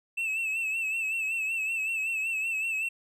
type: tone with vibrato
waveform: triangle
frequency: 2637 Hz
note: E7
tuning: in tune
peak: -26 dBFS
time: 0.17-2.89 s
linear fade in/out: 10 ms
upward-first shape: sine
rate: 5.3 Hz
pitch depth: 56 cents each way
effects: none